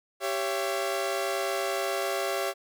sawtooth chord, C# diminished, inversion second, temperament equal with one note detuned, 392 / 554.4 / 675.1 Hz, G4 / C#5 / E5, 0 / 0 / +41 cents, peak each -28 dBFS, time 0.2-2.54 s, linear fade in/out 50 ms, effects none

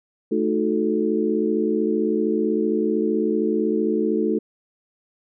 harmonic tone with a mistuned harmonic, 73 Hz, D2, 10 cents flat, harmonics 3 / 4 / 5 / 6, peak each -24 / -24 / -24 / -24 dBFS, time 0.31-4.39 s, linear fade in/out 10 ms, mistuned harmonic 4, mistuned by +100 cents, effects none

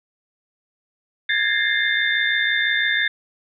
sine tone cluster, 1644 / 1710 / 1826 / 2099 / 3589 Hz, G#6 / A6 / A#6 / C7 / A7, -18 / -50 / -36 / +5 / +34 cents, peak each -24 dBFS, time 1.29-3.08 s, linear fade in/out 5 ms, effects none

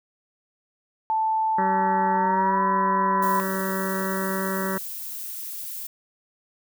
sine tone with pitch glide, 880 to 999.2 Hz, A5 to B5, 0 to +20 cents, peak -20 dBFS, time 1.1-3.4 s, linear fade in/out 0 ms, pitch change +220 cents, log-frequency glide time 2.11-2.62 s
harmonic tone, 191.1 Hz, G3, 44 cents flat, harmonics 1 / 2 / 3 / 5 / 6 / 7 / 8 / 9 / 10, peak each -28 / -31 / -33 / -35 / -36 / -36 / -37 / -38 / -38 dBFS, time 1.58-4.78 s, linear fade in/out 5 ms
violet noise, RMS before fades -34 dBFS, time 3.22-5.87 s, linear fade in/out 5 ms
effects none

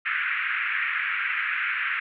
pink band-pass noise, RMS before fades -27 dBFS, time 0.05-2 s, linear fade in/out 10 ms, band 1400 to 2500 Hz, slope 48 dB/octave, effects none

